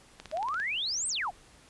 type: click train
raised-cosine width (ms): 0.2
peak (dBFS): -25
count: 8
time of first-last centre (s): 0.2-0.6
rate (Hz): 17.5
type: exponential two-way sweep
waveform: sine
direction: up then down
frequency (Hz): 590 to 8810 to 645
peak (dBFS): -29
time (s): 0.32-1.31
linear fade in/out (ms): 20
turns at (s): 1.08
effects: pink hiss -57 dBFS RMS until 1.69 s + resampled to 24000 Hz